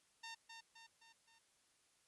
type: tone with echo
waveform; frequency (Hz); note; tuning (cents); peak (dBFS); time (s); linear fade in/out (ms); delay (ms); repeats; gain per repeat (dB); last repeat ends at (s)
10% pulse; 911; A#5; -40; -40; 0.23-0.35; 10; 260; 4; -5; 1.39
effects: white hiss -75 dBFS RMS until 2.07 s + resampled to 24000 Hz